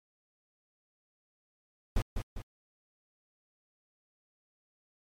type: noise with echo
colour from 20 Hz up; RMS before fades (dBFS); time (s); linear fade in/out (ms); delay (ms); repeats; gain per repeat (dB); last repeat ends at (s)
brown; -26; 1.96-2.02; 5; 200; 2; -6; 2.42
effects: MP3 64 kbps